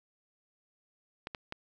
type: clicks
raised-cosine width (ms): 0.3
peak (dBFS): -22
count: 3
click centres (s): 1.271 / 1.348 / 1.524
effects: none